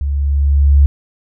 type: tone with level ramp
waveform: sine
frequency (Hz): 70.6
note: C#2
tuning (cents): +32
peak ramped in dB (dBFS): -15 to -4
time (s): 0.01-0.86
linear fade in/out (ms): 0
effects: none